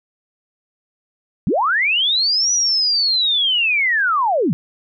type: linear two-way sweep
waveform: sine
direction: up then down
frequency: 129.5 to 5920 to 129.5 Hz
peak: -14 dBFS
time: 1.47-4.53 s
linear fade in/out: 0 ms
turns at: 2.52 s
effects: none